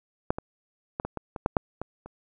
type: clicks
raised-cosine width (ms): 1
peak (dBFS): -9 / -18 / -15 / -17 / -18 / -20 / -8 / -6 / -18 / -28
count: 10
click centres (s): 0.305 / 0.385 / 0.999 / 1.05 / 1.173 / 1.362 / 1.461 / 1.568 / 1.816 / 2.06
effects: none